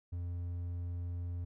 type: tone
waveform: triangle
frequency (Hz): 87.31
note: F2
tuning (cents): 0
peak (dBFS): -34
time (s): 0.12-1.45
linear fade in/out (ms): 10
effects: none